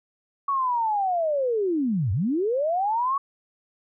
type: linear two-way sweep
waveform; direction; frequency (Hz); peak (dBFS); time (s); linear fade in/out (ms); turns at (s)
sine; down then up; 1130 to 86.1 to 1130; -21; 0.48-3.18; 5; 2.12
effects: none